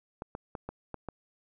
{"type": "clicks", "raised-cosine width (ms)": 1, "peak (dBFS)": -23, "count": 6, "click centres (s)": [0.221, 0.351, 0.552, 0.69, 0.943, 1.087], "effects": []}